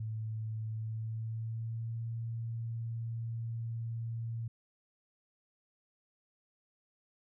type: tone with pitch glide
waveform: sine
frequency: 110 to 114.87 Hz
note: A2 to A#2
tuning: 0 to -25 cents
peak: -35 dBFS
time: 0-4.48 s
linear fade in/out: 5 ms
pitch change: +75 cents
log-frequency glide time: 0.7-2.04 s
effects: none